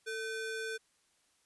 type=ring-modulated tone; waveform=square; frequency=987.8 Hz; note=B5; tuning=in tune; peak=-34 dBFS; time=0.06-0.78 s; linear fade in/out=20 ms; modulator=542 Hz; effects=white hiss -72 dBFS RMS until 1.45 s + resampled to 24000 Hz